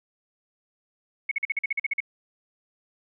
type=tone bursts; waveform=sine; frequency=2200 Hz; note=C#7; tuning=14 cents flat; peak=-22 dBFS; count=11; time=1.29-2.004 s; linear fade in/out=5 ms; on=24 ms; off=45 ms; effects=none